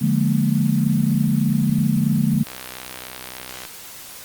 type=chord; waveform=sine; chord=Bb dominant seventh; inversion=first; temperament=just; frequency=145.68 / 174.81 / 209.8 / 233.1 Hz; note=D3 / F3 / Ab3 / Bb3; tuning=-14 / +2 / +18 / 0 cents; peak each=-20 / -23 / -20 / -22 dBFS; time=0.01-2.44 s; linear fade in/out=10 ms
type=click train; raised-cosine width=0.2 ms; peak=-15 dBFS; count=76; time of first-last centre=2.47-3.651 s; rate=63.5 Hz
effects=white hiss -38 dBFS RMS until 4.24 s + Opus 32 kbps